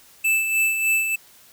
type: tone with tremolo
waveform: square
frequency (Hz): 2637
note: E7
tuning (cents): 0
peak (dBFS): -17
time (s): 0.24-1.16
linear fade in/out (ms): 10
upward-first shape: sine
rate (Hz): 3.3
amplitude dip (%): 50
effects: white hiss -51 dBFS RMS until 1.52 s